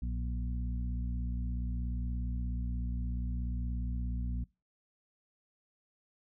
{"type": "harmonic tone with a mistuned harmonic", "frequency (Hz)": 60.6, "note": "B1", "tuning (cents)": -32, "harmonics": [1, 2, 3, 4], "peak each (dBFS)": [-33, -42, -43, -45], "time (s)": [0.02, 4.44], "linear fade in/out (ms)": 5, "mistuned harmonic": 2, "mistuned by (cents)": -55, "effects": ["noise-tail reverb RT60 0.3 s tail -24 dB re dry"]}